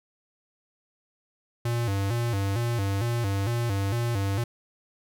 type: tone with vibrato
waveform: square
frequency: 108 Hz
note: A2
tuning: 32 cents flat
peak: -25 dBFS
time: 1.65-4.44 s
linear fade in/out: 5 ms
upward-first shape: square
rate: 2.2 Hz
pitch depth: 160 cents each way
effects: none